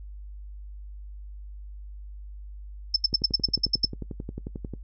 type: tone bursts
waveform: sine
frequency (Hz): 5274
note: E8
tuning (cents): 0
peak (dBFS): -17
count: 10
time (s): 2.94-3.853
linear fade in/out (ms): 5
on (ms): 22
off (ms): 77
type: click train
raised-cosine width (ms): 3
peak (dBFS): -21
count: 19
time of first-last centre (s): 3.13-4.737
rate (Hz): 11.2
effects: noise-tail reverb RT60 0.1 s tail -20 dB re dry + added 50 Hz sine -38 dBFS peak until 4.83 s